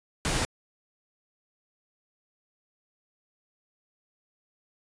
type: noise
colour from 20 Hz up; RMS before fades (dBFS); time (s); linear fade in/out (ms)
pink; -27; 0.25-0.45; 0
effects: resampled to 22050 Hz